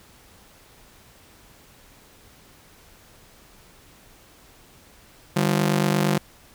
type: ring-modulated tone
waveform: sawtooth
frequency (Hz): 174.61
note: F3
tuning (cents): 0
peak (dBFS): -12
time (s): 5.36-6.18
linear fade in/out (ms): 5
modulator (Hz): 24.3
effects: pink hiss -52 dBFS RMS until 6.54 s